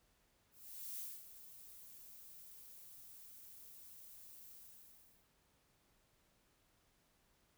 violet noise with ADSR envelope, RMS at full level -45 dBFS, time 0.51-5.29 s, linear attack 480 ms, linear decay 230 ms, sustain -12 dB, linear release 740 ms, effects pink hiss -75 dBFS RMS until 7.57 s

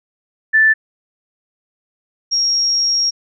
sine tone pair in turn, 1760 / 5588 Hz, A6 / F8, 0 / 0 cents, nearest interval octave + minor sixth, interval 2000 cents, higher second, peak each -8 / -13 dBFS, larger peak first, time 0.53-0.74 / 2.31-3.11 s, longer second, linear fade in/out 20 ms, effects none

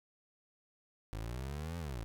25% pulse exponential two-way sweep, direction up then down, 51.6 to 87.31 to 51.6 Hz, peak -35 dBFS, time 1.13-2.04 s, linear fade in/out 0 ms, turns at 1.78 s, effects none

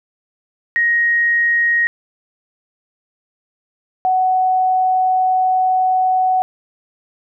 sine tone pair in turn, 1878 / 745.3 Hz, A#6 / F#5, +12 / +12 cents, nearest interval octave + major third, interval 1600 cents, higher first, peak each -12 dBFS, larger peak neither, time 0.76-1.87 / 4.05-6.42 s, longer second, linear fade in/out 0 ms, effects none

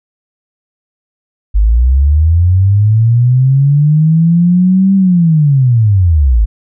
sine linear two-way sweep, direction up then down, 49 to 196 to 49 Hz, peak -5 dBFS, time 1.54-6.46 s, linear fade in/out 20 ms, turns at 4.95 s, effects none

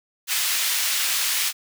pink high-pass noise, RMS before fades -23 dBFS, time 0.27-1.53 s, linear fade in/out 50 ms, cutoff 2300 Hz, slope 12 dB/octave, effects none

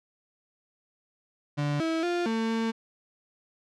35% pulse tone with pitch steps, 145.9 / 324.9 / 349.6 / 224.8 / 226 Hz, D3 / E4 / F4 / A3 / A3, -11 / -25 / +2 / +37 / +47 cents, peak -24 dBFS, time 1.57-2.72 s, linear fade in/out 20 ms, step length 230 ms, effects low-pass 5000 Hz 12 dB/octave

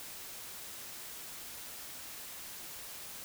silence, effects white hiss -46 dBFS RMS until 3.24 s

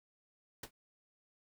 pink noise with exponential decay, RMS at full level -39 dBFS, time 0.63-0.71 s, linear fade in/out 5 ms, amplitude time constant 17 ms, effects none

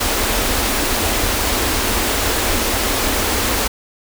pink band-stop noise, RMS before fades -18 dBFS, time 0-3.68 s, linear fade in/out 10 ms, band 100 to 210 Hz, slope 48 dB/octave, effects none

